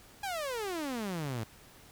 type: exponential sweep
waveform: sawtooth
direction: down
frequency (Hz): 828 to 106.3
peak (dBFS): -30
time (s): 0.23-1.44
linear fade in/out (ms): 5
effects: pink hiss -56 dBFS RMS until 1.91 s

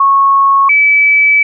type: tone pair in turn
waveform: sine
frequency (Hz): 1100 / 2299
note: C#6 / D7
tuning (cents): -14 / -37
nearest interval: octave + minor second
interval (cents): 1277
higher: second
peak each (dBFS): -5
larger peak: neither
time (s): 0-0.69 / 0.69-1.43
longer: second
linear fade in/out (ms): 5
effects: none

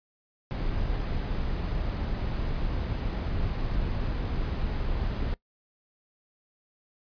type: noise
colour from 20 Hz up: brown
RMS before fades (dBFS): -29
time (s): 0.51-5.34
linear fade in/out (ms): 0
effects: noise-tail reverb RT60 0.1 s tail -21 dB re dry + resampled to 11025 Hz

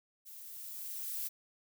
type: noise with level ramp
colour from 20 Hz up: violet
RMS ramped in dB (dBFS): -51 to -37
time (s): 0.25-1.29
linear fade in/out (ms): 20
effects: none

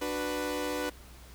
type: chord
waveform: sawtooth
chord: B minor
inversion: first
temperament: equal with one note detuned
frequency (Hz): 295.4 / 370 / 493.9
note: D4 / F#4 / B4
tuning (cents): +10 / 0 / 0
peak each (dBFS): -31 / -35 / -30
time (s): 0.01-0.9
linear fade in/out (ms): 10
effects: added 61 Hz sine -50 dBFS peak until 1.34 s + pink hiss -54 dBFS RMS until 1.34 s

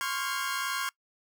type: chord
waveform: sawtooth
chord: Db major seventh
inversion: third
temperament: equal with one note detuned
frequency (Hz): 1046.5 / 1108.7 / 1396.9 / 1618.6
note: C6 / Db6 / F6 / Ab6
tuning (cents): 0 / 0 / 0 / -45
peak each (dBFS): -32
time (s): 0.01-0.89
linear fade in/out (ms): 0
effects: noise-tail reverb RT60 0.1 s tail -23 dB re dry

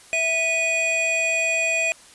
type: tone pair together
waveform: square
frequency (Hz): 656 / 2477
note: E5 / D#7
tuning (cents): -9 / -8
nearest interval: octave + major seventh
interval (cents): 2301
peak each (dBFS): -27 / -21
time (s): 0.13-1.92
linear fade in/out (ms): 0
effects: white hiss -48 dBFS RMS until 2.14 s + resampled to 24000 Hz

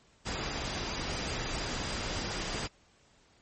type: tone in noise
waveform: sine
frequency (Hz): 4806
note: D8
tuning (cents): +39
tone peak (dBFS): -46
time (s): 0.25-2.68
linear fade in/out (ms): 20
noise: pink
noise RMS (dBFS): -35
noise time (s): 0.25-2.68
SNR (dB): -14
effects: pink hiss -64 dBFS RMS until 3.41 s + MP3 32 kbps

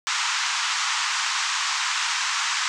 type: band-pass noise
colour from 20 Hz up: pink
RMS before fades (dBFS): -25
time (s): 0.07-2.68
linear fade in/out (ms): 0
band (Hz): 940 to 7500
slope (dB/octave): 48
effects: none

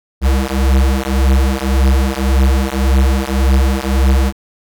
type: beating tone pair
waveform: square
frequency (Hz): 65.41 / 67.21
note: C2 / C2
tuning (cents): 0 / +47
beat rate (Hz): 1.8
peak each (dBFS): -14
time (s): 0.21-4.33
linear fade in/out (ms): 50
effects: none

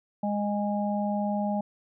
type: harmonic tone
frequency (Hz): 205.7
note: G#3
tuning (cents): -16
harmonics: 1 / 3 / 4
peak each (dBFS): -27 / -32 / -32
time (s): 0.23-1.61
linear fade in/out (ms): 5
effects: none

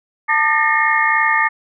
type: tone cluster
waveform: sine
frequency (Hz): 890 / 1205 / 1793 / 1856 / 2152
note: A5 / D6 / A6 / A#6 / C7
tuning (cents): +20 / +44 / +32 / -8 / +48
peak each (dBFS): -19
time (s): 0.28-1.49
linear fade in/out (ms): 20
effects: none

